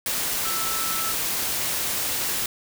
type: tone in noise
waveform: sine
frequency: 1318.5 Hz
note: E6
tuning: in tune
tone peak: -31 dBFS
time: 0.45-1.12 s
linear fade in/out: 2 ms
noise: white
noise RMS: -26 dBFS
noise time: 0.06-2.46 s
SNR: -8 dB
effects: none